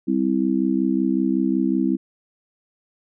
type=chord; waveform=sine; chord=C major; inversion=second; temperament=just; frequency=196.22 / 261.6 / 327 Hz; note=G3 / C4 / E4; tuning=+2 / 0 / -14 cents; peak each=-23 / -21 / -22 dBFS; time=0.07-1.97 s; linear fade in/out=20 ms; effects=none